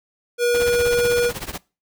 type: tone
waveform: square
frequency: 481.1 Hz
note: B4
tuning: 45 cents flat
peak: -17 dBFS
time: 0.38-1.32 s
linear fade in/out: 50 ms
type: noise with tremolo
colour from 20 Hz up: pink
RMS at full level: -27 dBFS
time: 0.54-1.58 s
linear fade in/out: 5 ms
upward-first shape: triangle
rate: 16 Hz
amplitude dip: 95%
effects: noise-tail reverb RT60 0.3 s tail -23 dB re dry

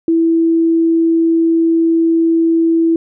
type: tone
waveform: sine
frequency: 329.6 Hz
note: E4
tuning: in tune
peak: -9 dBFS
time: 0.08-2.96 s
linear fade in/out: 2 ms
effects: none

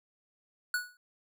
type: tone with exponential decay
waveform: square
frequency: 1469 Hz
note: F#6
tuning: 13 cents flat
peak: -26 dBFS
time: 0.74-0.97 s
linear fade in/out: 2 ms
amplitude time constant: 49 ms
effects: none

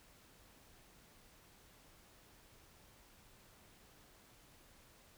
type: silence
effects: pink hiss -64 dBFS RMS until 5.17 s

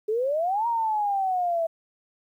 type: exponential two-way sweep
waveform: sine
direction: up then down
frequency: 415.3 to 949 to 651 Hz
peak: -22 dBFS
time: 0.08-1.67 s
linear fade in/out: 10 ms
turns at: 0.67 s
effects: 10-bit

